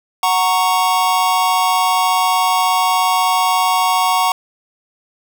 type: chord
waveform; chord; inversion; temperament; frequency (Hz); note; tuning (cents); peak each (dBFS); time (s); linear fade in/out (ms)
square; F# major; none; equal with one note detuned; 740 / 925.4 / 1108.7; F#5 / A#5 / C#6; 0 / -13 / 0; -18; 0.23-4.32; 2
effects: none